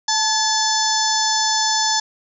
harmonic tone with a mistuned harmonic, 877 Hz, A5, 6 cents flat, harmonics 1 / 2 / 4 / 5 / 6 / 7 / 8, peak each -21 / -26 / -26 / -26 / -22 / -24 / -27 dBFS, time 0.08-2 s, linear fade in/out 5 ms, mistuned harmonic 2, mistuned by -41 cents, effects none

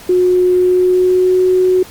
sine tone with pitch glide, 362.8 to 368.9 Hz, F#4 to F#4, -34 to -5 cents, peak -8 dBFS, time 0.09-1.83 s, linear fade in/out 5 ms, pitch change +29 cents, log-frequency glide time 0.53-1.39 s, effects pink hiss -36 dBFS RMS until 1.9 s + Opus 48 kbps

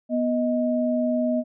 sine tone pair together, 245.3 / 627 Hz, B3 / D#5, -12 / +13 cents, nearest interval octave + major third, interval 1625 cents, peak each -22 / -24 dBFS, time 0.09-1.44 s, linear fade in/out 50 ms, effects none

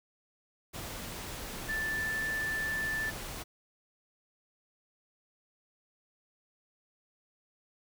sine tone in noise, 1760 Hz, A6, in tune, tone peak -31 dBFS, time 1.68-3.11 s, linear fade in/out 20 ms, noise pink, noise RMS -41 dBFS, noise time 0.73-3.44 s, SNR +7 dB, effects none

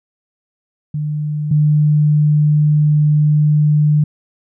sine tone pair in turn, 150.1 / 150.1 Hz, D3 / D3, +38 / +38 cents, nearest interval unison, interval 0 cents, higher neither, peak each -17 / -9 dBFS, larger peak second, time 0.94-1.51 / 1.51-4.04 s, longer second, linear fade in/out 5 ms, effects none

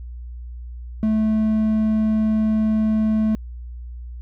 triangle tone, 217.5 Hz, A3, 20 cents flat, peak -14 dBFS, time 1.03-3.35 s, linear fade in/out 0 ms, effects added 60 Hz sine -31 dBFS peak until 4.21 s

